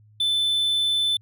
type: tone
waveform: triangle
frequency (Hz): 3520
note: A7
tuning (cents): 0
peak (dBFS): -18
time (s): 0.2-1.17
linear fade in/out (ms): 5
effects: added 106 Hz sine -51 dBFS peak until 1.21 s